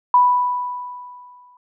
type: tone with exponential decay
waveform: sine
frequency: 987.8 Hz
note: B5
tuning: in tune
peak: -8 dBFS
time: 0.14-1.57 s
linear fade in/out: 2 ms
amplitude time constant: 310 ms
effects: none